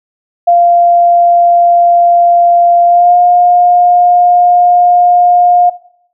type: tone with pitch glide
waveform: sine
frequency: 694 to 709.8 Hz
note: F5 to F5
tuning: -11 to +28 cents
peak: -3 dBFS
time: 0.47-5.7 s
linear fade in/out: 10 ms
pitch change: +39 cents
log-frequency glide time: 2.85-3.16 s
effects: noise-tail reverb RT60 0.7 s tail -18 dB re dry

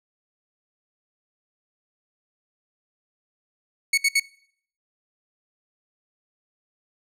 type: tone bursts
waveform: sawtooth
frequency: 2217 Hz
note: C#7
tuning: in tune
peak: -13 dBFS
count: 3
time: 3.93-4.198 s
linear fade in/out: 5 ms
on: 46 ms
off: 65 ms
effects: noise-tail reverb RT60 0.6 s tail -22 dB re dry + low-pass 12000 Hz 12 dB/octave

